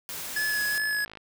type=noise; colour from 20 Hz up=white; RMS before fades=-36 dBFS; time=0.09-0.78 s; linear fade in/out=0 ms
type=tone with vibrato; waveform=square; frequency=1700 Hz; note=G#6; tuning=40 cents sharp; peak=-26 dBFS; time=0.36-1.05 s; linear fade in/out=5 ms; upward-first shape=sine; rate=2.6 Hz; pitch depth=18 cents each way
type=click train; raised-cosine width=0.3 ms; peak=-27 dBFS; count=22; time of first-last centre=0.78-1.173 s; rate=53.5 Hz
effects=none